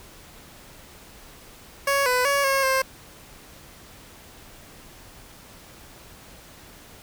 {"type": "tone with pitch steps", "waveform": "15% pulse", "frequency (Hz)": [557, 499.9, 562, 543, 529], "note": ["C#5", "B4", "C#5", "C#5", "C5"], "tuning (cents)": [8, 21, 24, -36, 19], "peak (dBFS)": -13, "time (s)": [1.87, 2.82], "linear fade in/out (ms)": 5, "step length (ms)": 190, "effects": ["pink hiss -47 dBFS RMS until 7.02 s"]}